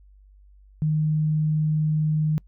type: tone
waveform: sine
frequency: 154.1 Hz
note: D#3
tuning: 16 cents flat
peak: -19 dBFS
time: 0.82-2.38 s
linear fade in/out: 0 ms
effects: noise-tail reverb RT60 0.1 s tail -26 dB re dry + added 49 Hz sine -49 dBFS peak until 2.47 s